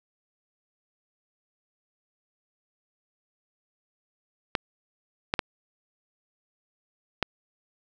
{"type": "clicks", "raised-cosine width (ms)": 0.3, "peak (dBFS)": -7, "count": 4, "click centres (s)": [4.552, 5.339, 5.392, 7.227], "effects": []}